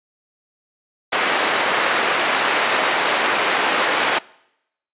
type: band-pass noise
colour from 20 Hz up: white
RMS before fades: -19 dBFS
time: 1.12-4.19 s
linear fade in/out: 10 ms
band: 370 to 2100 Hz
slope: 12 dB/octave
effects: noise-tail reverb RT60 0.8 s tail -23 dB re dry + resampled to 8000 Hz